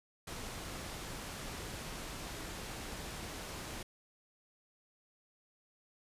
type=low-pass noise; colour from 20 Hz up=pink; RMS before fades=-44 dBFS; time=0.27-3.83 s; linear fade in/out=5 ms; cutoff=11000 Hz; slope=12 dB/octave; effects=resampled to 32000 Hz